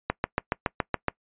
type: click train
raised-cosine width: 0.5 ms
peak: -8 dBFS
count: 8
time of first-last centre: 0.1-1.083 s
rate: 7.12 Hz
effects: noise-tail reverb RT60 0.1 s tail -23 dB re dry + resampled to 8000 Hz